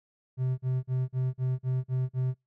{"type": "tone bursts", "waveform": "triangle", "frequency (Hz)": 128.7, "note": "C3", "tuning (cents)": -28, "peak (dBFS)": -23, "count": 8, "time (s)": [0.37, 2.344], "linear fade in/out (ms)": 50, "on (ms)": 210, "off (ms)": 42, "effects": ["noise-tail reverb RT60 0.2 s tail -26 dB re dry"]}